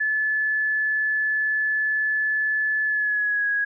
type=tone with pitch glide; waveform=sine; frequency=1729 to 1658.6 Hz; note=A6 to G#6; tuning=-31 to -3 cents; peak=-20 dBFS; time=0-3.65 s; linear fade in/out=10 ms; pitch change=-72 cents; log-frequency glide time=2.84-3.48 s; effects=none